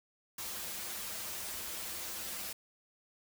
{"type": "noise with comb filter", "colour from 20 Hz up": "white", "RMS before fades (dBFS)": -41, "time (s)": [0.38, 2.53], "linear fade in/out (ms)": 5, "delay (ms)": 7.1, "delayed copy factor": -0.85, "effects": []}